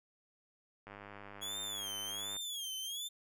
click train, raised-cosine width 0.5 ms, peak -34 dBFS, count 152, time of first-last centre 0.87-2.365 s, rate 101 Hz
sawtooth tone with vibrato, 3322 Hz, G#7, in tune, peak -36 dBFS, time 1.41-3.09 s, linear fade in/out 20 ms, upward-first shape sine, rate 1.3 Hz, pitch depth 140 cents each way
effects none

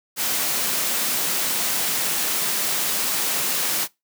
white high-pass noise, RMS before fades -23 dBFS, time 0.16-3.88 s, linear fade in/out 50 ms, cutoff 140 Hz, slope 24 dB/octave, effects noise-tail reverb RT60 0.2 s tail -22 dB re dry

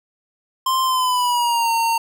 square tone with pitch glide, 1046.5 to 916.3 Hz, C6 to A#5, 0 to -30 cents, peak -17 dBFS, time 0.66-1.98 s, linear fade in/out 5 ms, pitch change -230 cents, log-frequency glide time 0.83-1.71 s, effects none

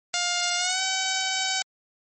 5% pulse tone with pitch glide, 706 to 761.1 Hz, F5 to F#5, +19 to +49 cents, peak -11 dBFS, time 0.14-1.62 s, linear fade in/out 0 ms, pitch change +130 cents, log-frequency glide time 0.57-0.81 s, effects MP3 32 kbps

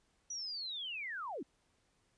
sine linear sweep, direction down, 5920 to 220 Hz, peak -39 dBFS, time 0.3-1.43 s, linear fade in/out 5 ms, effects pink hiss -75 dBFS RMS until 2.17 s + resampled to 22050 Hz

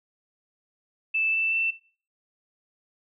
sine tone with pitch steps, 2637 / 2655 / 2674 Hz, E7 / E7 / E7, 0 / +12 / +24 cents, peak -22 dBFS, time 1.14-1.71 s, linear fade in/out 10 ms, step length 190 ms, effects noise-tail reverb RT60 0.4 s tail -19 dB re dry

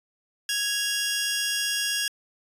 15% pulse tone pair together, 1661.3 / 2794 Hz, G#6 / F7, 0 / 0 cents, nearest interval major sixth, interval 900 cents, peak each -20 / -21 dBFS, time 0.49-2.08 s, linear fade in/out 2 ms, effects resampled to 32000 Hz

